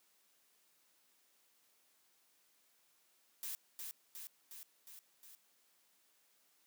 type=noise with echo; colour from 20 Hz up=blue; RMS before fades=-43 dBFS; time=3.43-3.55 s; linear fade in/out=0 ms; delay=360 ms; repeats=5; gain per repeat=-3 dB; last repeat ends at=5.35 s; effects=white hiss -73 dBFS RMS until 6.66 s + high-pass 200 Hz 12 dB/octave